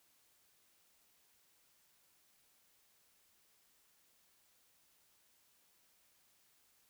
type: silence
effects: white hiss -72 dBFS RMS until 6.89 s